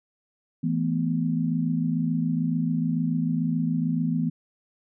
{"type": "chord", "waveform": "sine", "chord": "E suspended fourth", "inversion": "none", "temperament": "equal", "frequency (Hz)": [164.81, 220, 246.9], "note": ["E3", "A3", "B3"], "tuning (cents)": [0, 0, 0], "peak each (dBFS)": [-25, -30, -26], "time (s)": [0.63, 4.3], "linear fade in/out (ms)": 10, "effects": []}